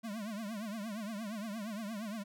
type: tone with vibrato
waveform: square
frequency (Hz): 213.8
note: A3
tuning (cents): -49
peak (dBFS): -39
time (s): 0.03-2.24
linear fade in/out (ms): 20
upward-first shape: triangle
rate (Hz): 8.6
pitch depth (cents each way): 170
effects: none